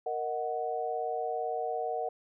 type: chord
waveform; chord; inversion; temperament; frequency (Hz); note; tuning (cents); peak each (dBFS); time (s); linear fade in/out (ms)
sine; D# minor; second; equal; 466.2 / 622.3 / 740; A#4 / D#5 / F#5; 0 / 0 / 0; -35 / -37 / -33; 0.06-2.09; 5
effects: none